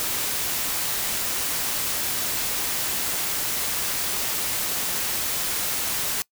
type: noise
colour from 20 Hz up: white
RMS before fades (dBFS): -26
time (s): 0-6.22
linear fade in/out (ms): 0
effects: noise-tail reverb RT60 0.1 s tail -23 dB re dry